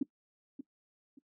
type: tone with echo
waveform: sine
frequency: 277.2 Hz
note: C#4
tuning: in tune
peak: -26 dBFS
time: 0.01-0.03 s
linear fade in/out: 5 ms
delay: 580 ms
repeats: 2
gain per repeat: -12 dB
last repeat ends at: 1.19 s
effects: noise-tail reverb RT60 0.1 s tail -19 dB re dry